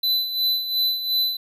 square tone with tremolo, 4006 Hz, B7, 24 cents sharp, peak -18 dBFS, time 0.03-1.37 s, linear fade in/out 5 ms, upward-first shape sine, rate 2.8 Hz, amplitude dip 65%, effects none

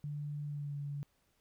sine tone with pitch glide, 146.83 to 143.31 Hz, D3 to D3, 0 to -42 cents, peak -37 dBFS, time 0.04-1.03 s, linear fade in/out 0 ms, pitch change -42 cents, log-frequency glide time 0.45-0.75 s, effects pink hiss -75 dBFS RMS until 1.4 s

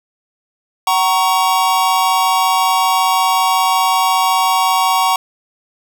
square chord, F# major, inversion none, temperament equal with one note detuned, 757.7 / 932.3 / 1108.7 Hz, F#5 / A#5 / C#6, +41 / 0 / 0 cents, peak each -17 dBFS, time 0.87-5.16 s, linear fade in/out 2 ms, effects none

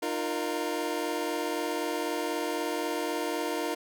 25% pulse chord, Eb suspended second, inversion none, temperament equal with one note detuned, 305.3 / 349.2 / 466.2 Hz, Eb4 / F4 / Bb4, -33 / 0 / 0 cents, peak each -30 dBFS, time 0.02-3.75 s, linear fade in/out 10 ms, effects none

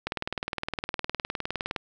click train, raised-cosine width 0.3 ms, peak -13 dBFS, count 34, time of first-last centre 0.07-1.762 s, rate 19.5 Hz, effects none

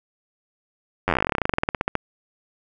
slowing click train, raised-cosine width 0.5 ms, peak -5 dBFS, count 28, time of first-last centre 1.08-1.954 s, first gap 10 ms, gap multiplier 1.08, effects none

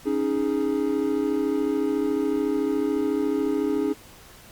triangle chord, C# suspended second, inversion none, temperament equal, 277.2 / 311.1 / 415.3 Hz, C#4 / D#4 / G#4, 0 / 0 / 0 cents, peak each -24 dBFS, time 0.05-3.94 s, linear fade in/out 20 ms, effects pink hiss -48 dBFS RMS until 4.51 s + Opus 48 kbps

